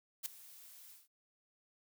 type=noise with ADSR envelope; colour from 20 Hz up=blue; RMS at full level=-36 dBFS; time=0.23-1.08 s; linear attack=29 ms; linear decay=3 ms; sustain=-20 dB; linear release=170 ms; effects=none